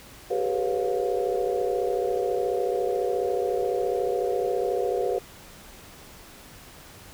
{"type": "tone cluster", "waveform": "sine", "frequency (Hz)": [384.3, 418.5, 488.4, 547, 708], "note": ["G4", "G#4", "B4", "C#5", "F5"], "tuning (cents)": [-34, 13, -19, -23, 23], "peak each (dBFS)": [-28, -31, -27, -32, -32], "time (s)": [0.3, 5.19], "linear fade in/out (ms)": 10, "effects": ["pink hiss -47 dBFS RMS until 7.13 s"]}